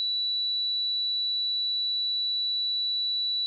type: tone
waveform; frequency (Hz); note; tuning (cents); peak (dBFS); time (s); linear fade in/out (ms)
sine; 3945; B7; -3; -25; 0-3.46; 0
effects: none